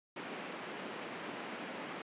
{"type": "band-pass noise", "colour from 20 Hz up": "pink", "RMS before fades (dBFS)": -44, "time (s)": [0.16, 2.02], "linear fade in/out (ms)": 5, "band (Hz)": [200, 3000], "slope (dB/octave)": 24, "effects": ["resampled to 8000 Hz"]}